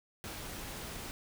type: noise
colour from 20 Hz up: pink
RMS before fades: -43 dBFS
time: 0.24-1.11 s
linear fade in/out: 0 ms
effects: none